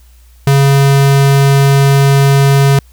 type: tone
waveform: square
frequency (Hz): 138.59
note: C#3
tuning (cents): 0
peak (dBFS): -6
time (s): 0.47-2.79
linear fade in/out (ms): 2
effects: added 60 Hz sine -39 dBFS peak until 2.92 s + white hiss -51 dBFS RMS until 2.92 s